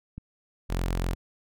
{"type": "click", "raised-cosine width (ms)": 5, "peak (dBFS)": -25, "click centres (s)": 0.18}
{"type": "tone", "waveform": "sawtooth", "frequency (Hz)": 43.98, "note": "F1", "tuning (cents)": 13, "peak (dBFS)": -22, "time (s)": [0.69, 1.15], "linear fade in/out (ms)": 20}
{"effects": []}